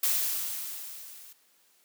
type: noise with level ramp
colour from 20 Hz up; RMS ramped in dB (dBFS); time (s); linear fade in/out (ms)
blue; -25 to -50; 0.03-1.33; 5
effects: white hiss -65 dBFS RMS until 1.84 s + high-pass 200 Hz 12 dB/octave